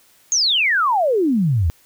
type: exponential sweep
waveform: sine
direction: down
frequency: 6700 to 74.4 Hz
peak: -14 dBFS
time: 0.32-1.7 s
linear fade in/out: 0 ms
effects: white hiss -54 dBFS RMS until 1.85 s